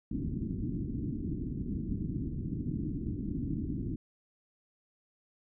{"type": "low-pass noise", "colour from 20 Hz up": "white", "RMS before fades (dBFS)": -35, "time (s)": [0.11, 3.96], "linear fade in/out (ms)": 5, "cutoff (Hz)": 310, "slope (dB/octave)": 48, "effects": []}